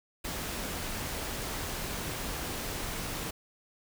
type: noise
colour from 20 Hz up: pink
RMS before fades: -36 dBFS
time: 0.24-3.31 s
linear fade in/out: 10 ms
effects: none